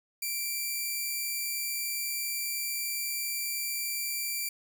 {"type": "tone", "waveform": "5% pulse", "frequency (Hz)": 2349, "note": "D7", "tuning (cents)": 0, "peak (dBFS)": -21, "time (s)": [0.22, 4.49], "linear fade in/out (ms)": 5, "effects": []}